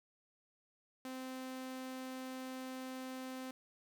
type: tone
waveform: sawtooth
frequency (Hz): 259.2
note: C4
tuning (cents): -16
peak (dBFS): -39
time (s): 1.05-3.51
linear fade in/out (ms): 2
effects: 12-bit